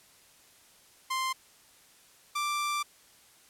sawtooth tone pair in turn, 1046.5 / 1176.8 Hz, C6 / D6, 0 / +3 cents, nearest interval major second, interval 203 cents, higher second, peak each -25 dBFS, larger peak neither, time 1.1-1.33 / 2.35-2.83 s, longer second, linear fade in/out 10 ms, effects white hiss -59 dBFS RMS until 3.49 s + low-pass 12000 Hz 12 dB/octave

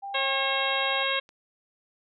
sine tone, 794 Hz, G5, 22 cents sharp, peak -33 dBFS, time 0.02-1.04 s, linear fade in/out 20 ms
harmonic tone, 542 Hz, C#5, 39 cents flat, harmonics 1 / 2 / 3 / 4 / 5 / 6 / 7, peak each -32 / -32 / -32 / -32 / -32 / -32 / -32 dBFS, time 0.14-1.2 s, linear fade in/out 10 ms
clicks, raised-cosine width 0.2 ms, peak -38 / -34 dBFS, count 2, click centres 1.013 / 1.291 s
effects none

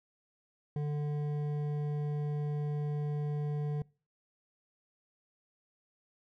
triangle tone with hard clipping, 147.6 Hz, D3, 9 cents sharp, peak -33 dBFS, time 0.76-3.82 s, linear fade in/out 2 ms, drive 13 dB, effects noise-tail reverb RT60 0.4 s tail -25 dB re dry

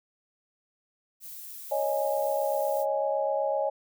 violet noise, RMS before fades -42 dBFS, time 1.2-2.86 s, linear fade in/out 50 ms
sine chord, C# suspended second, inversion none, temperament equal, 554.4 / 622.3 / 830.6 Hz, C#5 / D#5 / G#5, 0 / 0 / 0 cents, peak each -28 / -29 / -31 dBFS, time 1.71-3.7 s, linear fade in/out 10 ms
effects none

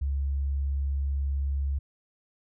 sine tone, 69.3 Hz, C#2, in tune, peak -25 dBFS, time 0.01-1.79 s, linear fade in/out 10 ms, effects none

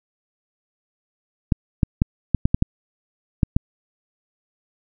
clicks, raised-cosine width 5 ms, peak -3 dBFS, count 9, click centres 1.522 / 1.832 / 2.019 / 2.347 / 2.455 / 2.545 / 2.624 / 3.432 / 3.565 s, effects none

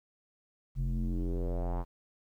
square tone with low-pass filter sweep, 43.65 Hz, F1, in tune, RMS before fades -32 dBFS, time 0.75-1.85 s, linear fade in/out 50 ms, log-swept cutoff 140 to 1000 Hz, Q 3, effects 11-bit

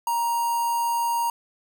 square tone with notch filter, 937 Hz, A#5, 9 cents sharp, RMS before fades -24 dBFS, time 0.07-1.3 s, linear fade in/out 2 ms, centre 3500 Hz, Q 0.72, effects none

